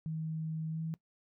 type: tone with pitch glide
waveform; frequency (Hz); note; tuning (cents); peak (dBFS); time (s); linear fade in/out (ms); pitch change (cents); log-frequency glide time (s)
sine; 158.9 to 161.4; D#3 to E3; +37 to -36; -34; 0.06-0.94; 0; +27; 0.7-0.81
effects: noise-tail reverb RT60 0.1 s tail -20 dB re dry

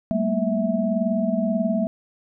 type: tone cluster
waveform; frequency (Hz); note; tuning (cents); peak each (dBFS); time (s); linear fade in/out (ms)
sine; 194.2 / 216.2 / 234.9 / 654; G3 / A3 / A#3 / E5; -16 / -30 / +13 / -14; -25; 0.11-1.87; 0
effects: none

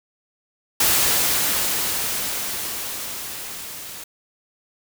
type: noise with level ramp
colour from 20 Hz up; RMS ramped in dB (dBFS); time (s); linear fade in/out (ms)
white; -17 to -36; 0.8-4.04; 5
effects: none

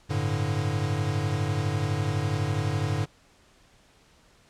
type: chord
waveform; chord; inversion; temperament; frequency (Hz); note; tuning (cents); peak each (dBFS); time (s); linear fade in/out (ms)
square; G suspended second; none; equal with one note detuned; 98 / 110 / 145.57; G2 / A2 / D3; 0 / 0 / -15; -30; 0.09-3.06; 20
effects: pink hiss -59 dBFS RMS until 4.49 s + low-pass 8000 Hz 12 dB/octave

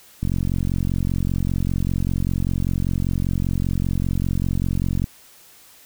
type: click train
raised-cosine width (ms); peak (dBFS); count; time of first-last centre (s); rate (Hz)
5; -10; 218; 0.23-5.042; 45.1
effects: white hiss -49 dBFS RMS until 5.85 s

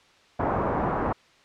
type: low-pass noise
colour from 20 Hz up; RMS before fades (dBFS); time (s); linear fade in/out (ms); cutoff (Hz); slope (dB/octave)
white; -26; 0.39-1.13; 10; 1100; 24
effects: white hiss -57 dBFS RMS until 1.44 s + low-pass 4000 Hz 12 dB/octave

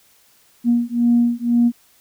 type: beating tone pair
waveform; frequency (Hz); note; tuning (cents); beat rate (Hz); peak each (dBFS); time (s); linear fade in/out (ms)
sine; 236.9 / 238.9; A#3 / A#3; +28 / +43; 2; -16; 0.64-1.72; 50
effects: tanh soft clip ceiling -6 dBFS + white hiss -55 dBFS RMS until 2 s

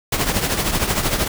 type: noise with tremolo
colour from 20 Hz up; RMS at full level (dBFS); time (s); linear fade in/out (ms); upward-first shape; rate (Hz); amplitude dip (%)
pink; -17; 0.12-1.28; 5; triangle; 13; 70
effects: none

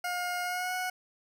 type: tone with pitch glide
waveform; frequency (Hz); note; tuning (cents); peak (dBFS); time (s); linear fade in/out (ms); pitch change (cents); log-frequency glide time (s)
20% pulse; 714 to 734.9; F5 to F#5; +38 to -12; -26; 0.04-0.9; 5; +50; 0.42-0.74
effects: none

